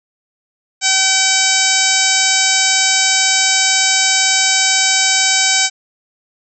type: harmonic tone with a mistuned harmonic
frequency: 766 Hz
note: G5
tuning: 40 cents flat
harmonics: 1 / 2 / 3 / 4 / 5 / 6 / 7 / 8 / 9 / 10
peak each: -23 / -21 / -19 / -22 / -21 / -21 / -20 / -19 / -20 / -19 dBFS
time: 0.81-5.7 s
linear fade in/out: 50 ms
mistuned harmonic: 6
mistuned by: +17 cents
effects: none